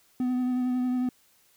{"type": "tone with vibrato", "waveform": "triangle", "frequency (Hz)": 251, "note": "B3", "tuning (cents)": 28, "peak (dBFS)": -22, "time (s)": [0.2, 1.09], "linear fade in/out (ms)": 2, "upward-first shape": "triangle", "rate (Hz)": 11, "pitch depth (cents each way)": 23, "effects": ["white hiss -63 dBFS RMS until 1.56 s"]}